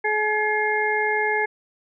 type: harmonic tone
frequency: 425.7 Hz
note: G#4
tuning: 43 cents sharp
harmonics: 1 / 2 / 4 / 5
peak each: -25 / -25 / -25 / -25 dBFS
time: 0.04-1.46 s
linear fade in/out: 10 ms
effects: none